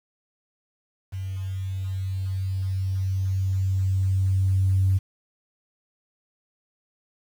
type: tone with level ramp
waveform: sine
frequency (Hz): 95.2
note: F#2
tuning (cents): +50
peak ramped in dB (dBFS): -28 to -16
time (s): 1.12-4.99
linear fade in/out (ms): 20
effects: tanh soft clip ceiling -12 dBFS + 8-bit